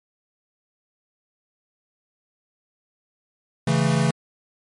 square chord, A major, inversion first, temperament equal, 138.59 / 164.81 / 220 Hz, C#3 / E3 / A3, 0 / 0 / 0 cents, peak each -22 / -22 / -25 dBFS, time 3.67-4.11 s, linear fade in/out 5 ms, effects MP3 48 kbps

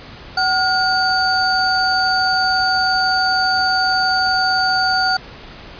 sine tone cluster, 756 / 1431 / 4578 Hz, F#5 / F6 / D8, +37 / +42 / -45 cents, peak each -18 dBFS, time 0.37-5.17 s, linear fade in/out 5 ms, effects pink hiss -37 dBFS RMS until 5.79 s + resampled to 11025 Hz

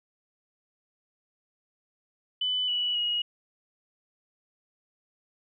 sine tone with pitch steps, 3000 / 2947 / 2894 Hz, F#7 / F#7 / F#7, +23 / -8 / -39 cents, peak -25 dBFS, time 2.41-3.22 s, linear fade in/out 5 ms, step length 270 ms, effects none

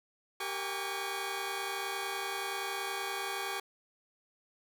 15% pulse tone cluster, 391.2 / 466 / 813 / 1125 Hz, G4 / A#4 / G#5 / C#6, -4 / -1 / -37 / +25 cents, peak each -33 / -38 / -33 / -34 dBFS, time 0.4-3.6 s, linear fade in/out 5 ms, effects none

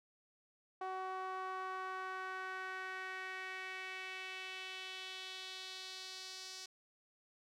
sawtooth tone with band-pass filter sweep, 375.6 Hz, F#4, 26 cents sharp, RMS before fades -45 dBFS, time 0.81-6.66 s, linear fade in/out 5 ms, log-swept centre 890 to 5200 Hz, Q 2.4, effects none

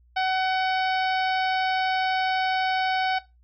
harmonic tone, 752 Hz, F#5, 28 cents sharp, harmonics 1 / 2 / 3 / 4 / 5 / 6 / 7, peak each -23 / -29 / -33 / -35 / -37 / -39 / -40 dBFS, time 0.16-3.19 s, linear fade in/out 10 ms, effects noise-tail reverb RT60 0.2 s tail -17 dB re dry + added 60 Hz sine -55 dBFS peak until 3.43 s

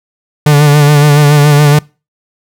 45% pulse tone with vibrato, 146.83 Hz, D3, in tune, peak -3 dBFS, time 0.46-1.79 s, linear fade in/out 5 ms, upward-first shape sine, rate 7.1 Hz, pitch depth 39 cents each way, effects noise-tail reverb RT60 0.3 s tail -24 dB re dry

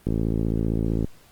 click train, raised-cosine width 3 ms, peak -11 dBFS, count 55, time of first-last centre 0.07-1.045 s, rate 55.4 Hz, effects pink hiss -55 dBFS RMS until 1.31 s + Opus 32 kbps

